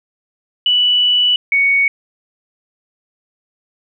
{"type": "tone pair in turn", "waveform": "sine", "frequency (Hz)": [2960, 2229], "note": ["F#7", "C#7"], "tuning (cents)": [0, 9], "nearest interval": "perfect fourth", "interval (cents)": 491, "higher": "first", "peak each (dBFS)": -10, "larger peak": "neither", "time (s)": [[0.66, 1.36], [1.52, 1.88]], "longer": "first", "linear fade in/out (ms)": 2, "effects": []}